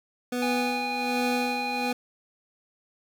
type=tone with tremolo; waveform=25% pulse; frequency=246.9 Hz; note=B3; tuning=in tune; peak=-21 dBFS; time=0.32-1.93 s; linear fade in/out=5 ms; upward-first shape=sine; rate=1.3 Hz; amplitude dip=65%
type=harmonic tone; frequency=819 Hz; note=G#5; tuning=24 cents flat; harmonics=1 / 3 / 5; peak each=-30 / -32 / -38 dBFS; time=0.42-1.92 s; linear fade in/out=5 ms
effects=none